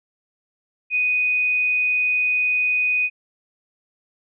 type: tone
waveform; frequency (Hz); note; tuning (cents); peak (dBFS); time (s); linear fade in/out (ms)
sine; 2489; D#7; 0; -17; 0.9-3.1; 50
effects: none